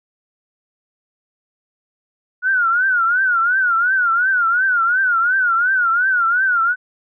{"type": "tone with vibrato", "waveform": "sine", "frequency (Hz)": 1448, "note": "F#6", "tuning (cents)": -38, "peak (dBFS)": -13, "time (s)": [2.42, 6.76], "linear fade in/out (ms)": 50, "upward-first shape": "triangle", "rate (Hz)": 2.8, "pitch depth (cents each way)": 160, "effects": []}